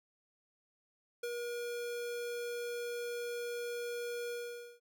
square tone with ADSR envelope, 478.3 Hz, A#4, 44 cents sharp, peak -36 dBFS, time 1.23-4.8 s, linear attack 6 ms, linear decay 46 ms, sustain -2 dB, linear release 490 ms, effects none

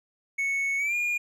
triangle tone with pitch glide, 2211 to 2425 Hz, C#7 to D#7, -5 to -45 cents, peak -23 dBFS, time 0.38-1.18 s, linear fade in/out 10 ms, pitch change +160 cents, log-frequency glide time 0.78-0.95 s, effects none

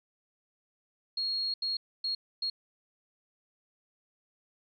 sine tone bursts at uneven times, 4289 Hz, C8, 42 cents sharp, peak -29 dBFS, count 4, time 1.17-1.54 / 1.62-1.77 / 2.04-2.15 / 2.42-2.5 s, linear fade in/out 5 ms, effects none

